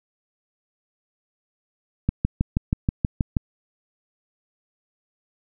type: click train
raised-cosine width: 5 ms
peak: -7 dBFS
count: 9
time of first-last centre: 2.09-3.368 s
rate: 6.26 Hz
effects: none